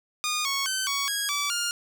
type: tone with pitch steps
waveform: 10% pulse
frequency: 1224 / 1105 / 1535 / 1120 / 1648 / 1153 / 1410 Hz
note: D#6 / C#6 / G6 / C#6 / G#6 / D6 / F6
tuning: -29 / -6 / -37 / +18 / -14 / -32 / +16 cents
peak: -17 dBFS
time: 0.24-1.71 s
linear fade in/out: 0 ms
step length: 210 ms
effects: none